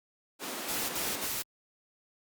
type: high-pass noise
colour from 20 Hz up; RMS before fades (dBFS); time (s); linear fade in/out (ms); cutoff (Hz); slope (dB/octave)
pink; -38; 0.39-1.29; 50; 230; 24
type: noise bursts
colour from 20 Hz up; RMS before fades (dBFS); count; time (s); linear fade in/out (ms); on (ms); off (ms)
white; -34; 3; 0.68-1.426; 10; 210; 58
effects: Opus 48 kbps